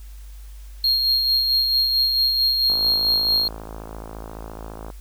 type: tone with tremolo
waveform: triangle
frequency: 4244 Hz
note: C8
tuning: 24 cents sharp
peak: -14 dBFS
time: 0.84-3.48 s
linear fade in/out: 2 ms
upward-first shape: sine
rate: 4.5 Hz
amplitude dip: 35%
type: click train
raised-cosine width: 1 ms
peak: -21 dBFS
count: 121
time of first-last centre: 2.7-4.902 s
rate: 54.5 Hz
effects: added 50 Hz sine -36 dBFS peak until 5 s + white hiss -53 dBFS RMS until 5 s